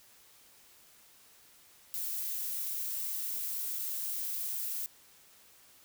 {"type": "noise with dropouts", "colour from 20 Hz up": "violet", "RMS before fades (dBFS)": -36, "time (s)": [1.94, 4.86], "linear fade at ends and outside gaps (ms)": 0, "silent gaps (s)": [3.787, 3.791], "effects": ["white hiss -60 dBFS RMS until 5.84 s"]}